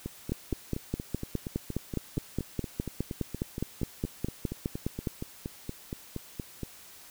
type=two click trains; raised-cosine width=3 ms; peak=-21 / -16 dBFS; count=29 / 24; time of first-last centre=0.06-6.633 / 0.32-5.072 s; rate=4.26 / 4.84 Hz; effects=white hiss -51 dBFS RMS until 7.1 s